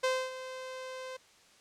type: tone with ADSR envelope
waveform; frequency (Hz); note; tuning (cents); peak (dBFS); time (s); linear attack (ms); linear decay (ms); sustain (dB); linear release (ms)
sawtooth; 517; C5; -21; -22; 0.03-1.17; 12; 260; -14; 8
effects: white hiss -61 dBFS RMS until 1.6 s + low-pass 7000 Hz 12 dB/octave